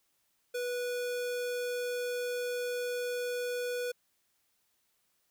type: tone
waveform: square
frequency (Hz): 490.3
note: B4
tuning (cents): -13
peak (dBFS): -33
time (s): 0.54-3.92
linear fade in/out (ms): 10
effects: white hiss -75 dBFS RMS until 5.3 s